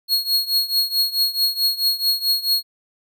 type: tone with tremolo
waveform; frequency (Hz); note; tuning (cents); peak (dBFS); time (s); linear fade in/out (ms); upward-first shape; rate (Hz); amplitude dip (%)
45% pulse; 4307; C8; +49; -13; 0.08-2.63; 50; triangle; 4.6; 90
effects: none